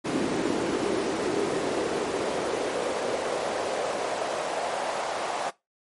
brown noise with high-pass filter sweep, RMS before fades -28 dBFS, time 0.04-5.51 s, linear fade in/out 20 ms, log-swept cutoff 300 to 720 Hz, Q 2.3, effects noise-tail reverb RT60 0.2 s tail -19 dB re dry + MP3 48 kbps

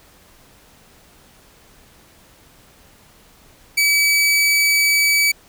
sawtooth tone, 2289 Hz, D7, 45 cents flat, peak -10 dBFS, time 3.77-5.32 s, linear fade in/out 10 ms, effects pink hiss -50 dBFS RMS until 5.48 s

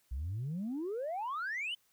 sine exponential sweep, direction up, 59.2 to 3114 Hz, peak -33 dBFS, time 0.11-1.75 s, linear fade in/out 10 ms, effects tanh soft clip ceiling -32 dBFS + white hiss -72 dBFS RMS until 1.92 s

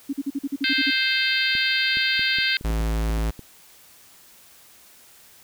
sine tone bursts, 277.7 Hz, C#4, 3 cents sharp, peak -22 dBFS, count 10, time 0.09-0.906 s, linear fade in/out 10 ms, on 42 ms, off 44 ms
harmonic tone, 523.3 Hz, C5, in tune, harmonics 3 / 4 / 5 / 6 / 7 / 8 / 9, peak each -25 / -26 / -27 / -28 / -28 / -29 / -30 dBFS, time 0.64-2.57 s, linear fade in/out 2 ms
clicks, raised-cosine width 3 ms, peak -25 dBFS, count 10, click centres 1.552 / 1.971 / 2.194 / 2.386 / 2.611 / 2.703 / 2.806 / 3.099 / 3.18 / 3.393 s
square tone, 54.9 Hz, A1, 3 cents flat, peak -22 dBFS, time 2.64-3.31 s, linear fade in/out 10 ms
effects white hiss -51 dBFS RMS until 5.43 s

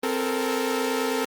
sawtooth tone cluster, 261.4 / 434.3 / 463.7 Hz, C4 / A4 / A#4, -1 / -23 / -9 cents, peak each -24 dBFS, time 0.03-1.25 s, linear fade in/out 5 ms, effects Opus 32 kbps

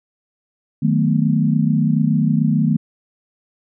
sine chord, B dominant seventh, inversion first, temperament equal, 155.56 / 185 / 220 / 246.9 Hz, D#3 / F#3 / A3 / B3, 0 / 0 / 0 / 0 cents, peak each -17 / -22 / -18 / -21 dBFS, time 0.82-2.77 s, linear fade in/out 10 ms, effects none

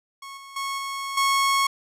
sawtooth tone with level steps, 1098 Hz, C#6, 17 cents flat, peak -33 / -37 / -23 / -25 / -15 dBFS, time 0.22-1.67 s, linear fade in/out 5 ms, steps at 0.37 / 0.56 / 0.78 / 1.17 s, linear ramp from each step 5 ms, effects low-pass 12000 Hz 12 dB/octave

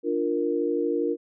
sine chord, Bb major, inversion first, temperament equal with one note detuned, 296.6 / 349.2 / 466.2 Hz, D4 / F4 / Bb4, +17 / 0 / 0 cents, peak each -28 / -27 / -26 dBFS, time 0.03-1.17 s, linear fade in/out 50 ms, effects none

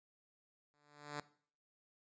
5% pulse tone with exponential growth, 146.83 Hz, D3, in tune, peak -28 dBFS, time 0.74-1.2 s, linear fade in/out 0 ms, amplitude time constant 100 ms, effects noise-tail reverb RT60 0.5 s tail -19 dB re dry + resampled to 16000 Hz

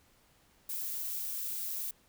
violet noise, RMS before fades -37 dBFS, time 0.69-1.91 s, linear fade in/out 5 ms, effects pink hiss -66 dBFS RMS until 2.08 s

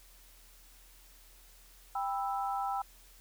sine chord, E minor, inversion first, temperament just, 791.1 / 988.9 / 1318.5 Hz, G5 / B5 / E6, +16 / +2 / 0 cents, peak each -33 / -39 / -38 dBFS, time 1.95-2.82 s, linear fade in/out 5 ms, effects added 41 Hz sine -58 dBFS peak until 3.2 s + white hiss -60 dBFS RMS until 3.2 s

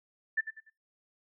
sine tone with echo, 1766 Hz, A6, 6 cents sharp, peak -25 dBFS, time 0.37-0.41 s, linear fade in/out 10 ms, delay 97 ms, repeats 3, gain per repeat -10 dB, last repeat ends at 0.701 s, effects noise-tail reverb RT60 0.3 s tail -23 dB re dry

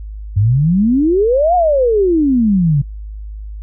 sine exponential two-way sweep, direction up then down, 94.5 to 734 to 134.9 Hz, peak -9 dBFS, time 0.36-2.82 s, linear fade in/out 10 ms, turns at 1.55 s, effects noise-tail reverb RT60 0.1 s tail -22 dB re dry + added 52 Hz sine -25 dBFS peak until 3.62 s

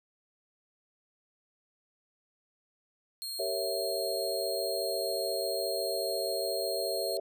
sawtooth tone, 4243 Hz, C8, 23 cents sharp, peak -33 dBFS, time 3.22-7.17 s, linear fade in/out 0 ms
sine chord, G diminished seventh, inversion none, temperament equal, 392 / 466.2 / 554.4 / 659.3 Hz, G4 / Bb4 / Db5 / Fb5, 0 / 0 / 0 / 0 cents, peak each -37 / -38 / -35 / -35 dBFS, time 3.39-7.2 s, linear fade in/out 5 ms
effects none

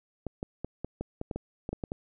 clicks, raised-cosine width 2 ms, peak -20 dBFS, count 12, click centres 0.267 / 0.429 / 0.646 / 0.846 / 1.01 / 1.214 / 1.312 / 1.36 / 1.691 / 1.73 / 1.838 / 1.919 s, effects none

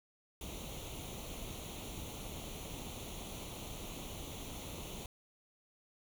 pink noise with comb filter, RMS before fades -45 dBFS, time 0.41-5.06 s, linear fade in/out 2 ms, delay 0.3 ms, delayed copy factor +0.75, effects none

